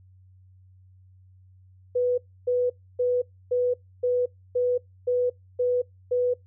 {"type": "tone bursts", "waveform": "sine", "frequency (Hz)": 493.9, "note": "B4", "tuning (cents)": 0, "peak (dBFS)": -20, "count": 9, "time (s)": [1.95, 6.34], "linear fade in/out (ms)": 10, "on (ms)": 230, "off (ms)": 290, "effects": ["noise-tail reverb RT60 0.2 s tail -26 dB re dry", "added 93 Hz sine -51 dBFS peak until 6.46 s"]}